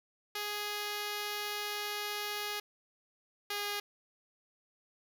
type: tone pair in turn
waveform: 5% pulse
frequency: 415.3 / 410.5 Hz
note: G#4 / G#4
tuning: 0 / -20 cents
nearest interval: unison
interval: 20 cents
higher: first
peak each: -24 / -23 dBFS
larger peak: second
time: 0.35-2.6 / 3.5-3.8 s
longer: first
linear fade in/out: 5 ms
effects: none